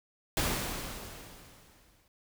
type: noise with exponential decay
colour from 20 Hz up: pink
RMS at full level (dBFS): -28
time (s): 0.37-2.08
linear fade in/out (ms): 2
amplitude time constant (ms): 370
effects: none

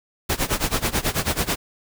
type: noise with tremolo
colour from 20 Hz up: pink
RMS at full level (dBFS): -20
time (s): 0.29-1.56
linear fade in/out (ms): 10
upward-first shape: sine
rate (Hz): 9.2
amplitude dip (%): 90
effects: none

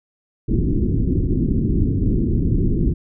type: low-pass noise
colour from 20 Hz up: pink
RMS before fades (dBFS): -18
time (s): 0.48-2.94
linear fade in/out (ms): 10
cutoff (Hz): 370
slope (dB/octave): 48
effects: none

